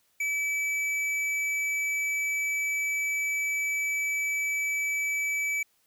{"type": "tone with tanh clipping", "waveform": "triangle", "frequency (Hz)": 2300, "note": "D7", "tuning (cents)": -37, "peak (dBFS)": -28, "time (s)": [0.2, 5.63], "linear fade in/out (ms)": 5, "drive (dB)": 15, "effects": ["white hiss -69 dBFS RMS until 5.86 s"]}